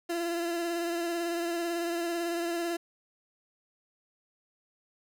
30% pulse tone with vibrato, 340.6 Hz, F4, 43 cents flat, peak -27 dBFS, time 0.09-2.77 s, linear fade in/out 10 ms, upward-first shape triangle, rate 18 Hz, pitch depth 35 cents each way, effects 10-bit

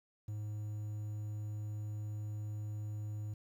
triangle tone with quantisation, 105.7 Hz, G#2, 31 cents sharp, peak -36 dBFS, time 0.28-3.34 s, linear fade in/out 5 ms, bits 11, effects none

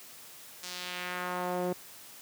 sawtooth tone with band-pass filter sweep, 179.8 Hz, F#3, 49 cents flat, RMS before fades -35 dBFS, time 0.63-1.73 s, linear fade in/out 5 ms, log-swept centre 6000 to 430 Hz, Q 1.3, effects white hiss -50 dBFS RMS until 2.21 s + high-pass 100 Hz 12 dB/octave

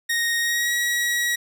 sawtooth tone with pitch glide, 1864.7 to 1913.8 Hz, A#6 to A#6, 0 to +45 cents, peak -17 dBFS, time 0.09-1.36 s, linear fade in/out 10 ms, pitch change +45 cents, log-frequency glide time 0.4-0.73 s, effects none

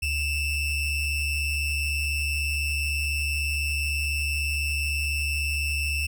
square ring-modulated tone, 1353 Hz, E6, 45 cents sharp, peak -22 dBFS, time 0.02-6.07 s, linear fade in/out 10 ms, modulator 1280 Hz, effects none

